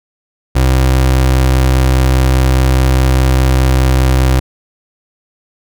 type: tone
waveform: 30% pulse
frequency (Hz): 64.9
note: C2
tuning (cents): -13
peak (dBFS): -5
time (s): 0.55-4.4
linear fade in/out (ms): 10
effects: none